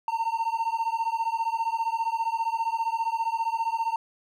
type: beating tone pair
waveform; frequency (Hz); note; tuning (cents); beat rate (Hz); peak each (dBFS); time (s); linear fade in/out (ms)
triangle; 903 / 918; A5 / A#5; +45 / -27; 15; -26; 0.08-3.96; 2
effects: none